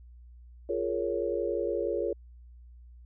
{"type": "chord", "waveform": "sine", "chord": "Bb minor seventh", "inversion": "second", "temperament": "equal with one note detuned", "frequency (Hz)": [349.2, 415.3, 466.2, 556.6], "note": ["F4", "Ab4", "Bb4", "Db5"], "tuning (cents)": [0, 0, 0, 7], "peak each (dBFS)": -33, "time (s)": [0.69, 2.13], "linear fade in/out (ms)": 5, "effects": ["added 60 Hz sine -48 dBFS peak until 3.05 s"]}